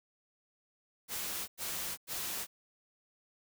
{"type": "noise bursts", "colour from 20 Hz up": "white", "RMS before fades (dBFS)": -38, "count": 3, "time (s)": [1.08, 2.47], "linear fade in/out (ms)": 50, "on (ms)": 400, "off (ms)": 95, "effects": []}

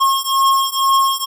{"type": "beating tone pair", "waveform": "square", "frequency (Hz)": [1080, 1082.1], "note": ["C#6", "C#6"], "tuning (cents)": [-45, -42], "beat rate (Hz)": 2.1, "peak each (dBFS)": [-17, -16], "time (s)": [0, 1.26], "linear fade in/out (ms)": 20, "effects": []}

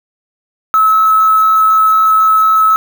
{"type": "tone with quantisation", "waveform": "sine", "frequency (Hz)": 1297, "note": "E6", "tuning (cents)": -28, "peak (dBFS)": -6, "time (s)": [0.74, 2.76], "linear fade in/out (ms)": 0, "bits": 4, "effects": []}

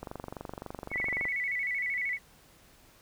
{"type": "click train", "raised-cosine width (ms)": 1, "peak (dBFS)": -24, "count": 30, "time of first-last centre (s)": [0.03, 1.254], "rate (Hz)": 23.7}
{"type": "tone with vibrato", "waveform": "sine", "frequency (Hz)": 2093, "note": "C7", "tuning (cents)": 0, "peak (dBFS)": -29, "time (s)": [0.9, 2.19], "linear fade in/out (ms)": 50, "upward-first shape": "square", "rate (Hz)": 13, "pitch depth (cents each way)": 93}
{"effects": ["pink hiss -59 dBFS RMS until 3.01 s"]}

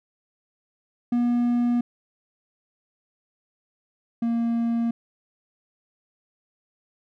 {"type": "tone pair in turn", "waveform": "triangle", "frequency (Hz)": [240.7, 232.6], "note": ["B3", "A#3"], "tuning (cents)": [-44, -4], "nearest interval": "minor second", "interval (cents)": 60, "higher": "first", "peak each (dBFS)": [-17, -19], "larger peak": "first", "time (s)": [[1.12, 1.81], [4.22, 4.91]], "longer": "neither", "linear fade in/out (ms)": 5, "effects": []}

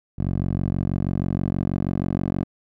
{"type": "tone with band-pass filter sweep", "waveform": "10% pulse", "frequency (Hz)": 46.25, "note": "F#1", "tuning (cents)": 0, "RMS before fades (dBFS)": -24, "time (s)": [0.18, 2.44], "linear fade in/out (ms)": 10, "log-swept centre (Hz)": [120, 240], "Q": 0.74, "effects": []}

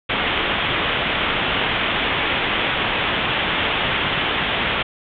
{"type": "low-pass noise", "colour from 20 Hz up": "white", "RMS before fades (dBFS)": -21, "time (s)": [0.09, 4.83], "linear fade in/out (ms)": 10, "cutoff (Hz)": 3500, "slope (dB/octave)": 96, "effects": []}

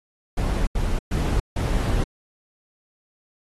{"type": "noise bursts at uneven times", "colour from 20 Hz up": "brown", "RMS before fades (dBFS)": -22, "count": 4, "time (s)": [[0.37, 0.67], [0.75, 0.99], [1.11, 1.4], [1.56, 2.04]], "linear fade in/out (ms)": 5, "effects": ["AAC 32 kbps"]}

